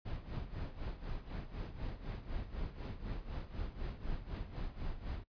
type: noise with tremolo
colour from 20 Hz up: brown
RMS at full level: -39 dBFS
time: 0.05-5.24 s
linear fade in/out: 10 ms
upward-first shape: sine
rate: 4 Hz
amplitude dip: 75%
effects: noise-tail reverb RT60 0.1 s tail -20 dB re dry + resampled to 11025 Hz